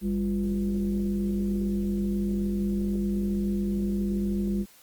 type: tone with frequency modulation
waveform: sine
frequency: 199.4 Hz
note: G3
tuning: 30 cents sharp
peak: -24 dBFS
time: 0.01-4.66 s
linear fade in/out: 50 ms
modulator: 148 Hz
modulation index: 0.71
effects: white hiss -55 dBFS RMS until 4.82 s + Opus 32 kbps